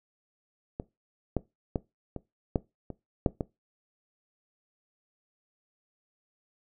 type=clicks; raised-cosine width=2 ms; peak=-19 / -13 / -14 / -22 / -11 / -24 / -9 / -16 dBFS; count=8; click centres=0.799 / 1.367 / 1.758 / 2.163 / 2.558 / 2.903 / 3.262 / 3.408 s; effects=noise-tail reverb RT60 0.2 s tail -19 dB re dry